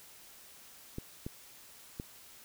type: clicks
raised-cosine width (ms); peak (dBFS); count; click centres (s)
3; -25; 3; 0.984 / 1.265 / 1.999
effects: white hiss -55 dBFS RMS until 2.44 s